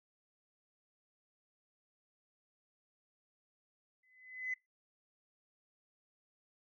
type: tone with exponential growth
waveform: sine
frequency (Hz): 2022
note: B6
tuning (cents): +40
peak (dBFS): -32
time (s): 4.03-4.54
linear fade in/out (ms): 5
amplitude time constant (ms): 110
effects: noise-tail reverb RT60 0.2 s tail -22 dB re dry + tanh soft clip ceiling -28 dBFS